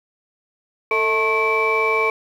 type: tone cluster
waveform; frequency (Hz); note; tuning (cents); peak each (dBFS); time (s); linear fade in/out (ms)
sine; 445.4 / 643 / 888 / 1085 / 2317; A4 / E5 / A5 / C#6 / D7; +21 / -43 / +16 / -37 / -24; -20 / -28 / -28 / -21 / -19; 0.91-2.1; 2
effects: tanh soft clip ceiling -9 dBFS + 8-bit